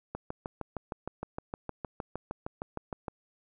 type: click train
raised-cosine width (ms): 1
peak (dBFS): -21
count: 20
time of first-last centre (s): 0.15-3.082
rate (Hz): 6.48
effects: none